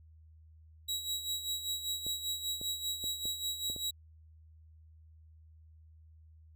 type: tone with tremolo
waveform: sawtooth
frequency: 3868 Hz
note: B7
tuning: 37 cents flat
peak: -29 dBFS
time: 0.88-3.91 s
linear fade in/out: 10 ms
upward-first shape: sine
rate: 5.1 Hz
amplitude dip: 65%
type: clicks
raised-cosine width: 2 ms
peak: -33 dBFS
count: 6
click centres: 2.066 / 2.614 / 3.041 / 3.255 / 3.7 / 3.763 s
effects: added 79 Hz sine -55 dBFS peak until 6.55 s